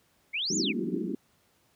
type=exponential two-way sweep; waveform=sine; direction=up then down; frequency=2087 to 7290 to 2087 Hz; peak=-28 dBFS; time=0.33-0.73 s; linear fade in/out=20 ms; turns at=0.56 s
type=band-pass noise; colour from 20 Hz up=white; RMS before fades=-31 dBFS; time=0.5-1.15 s; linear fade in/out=5 ms; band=170 to 390 Hz; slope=96 dB/octave
effects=pink hiss -67 dBFS RMS until 1.75 s + high-pass 80 Hz 12 dB/octave